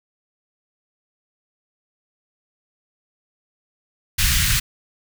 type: band-stop noise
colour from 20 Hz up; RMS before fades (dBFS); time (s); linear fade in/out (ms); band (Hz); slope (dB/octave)
pink; -18; 4.18-4.6; 10; 140 to 1600; 24
effects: none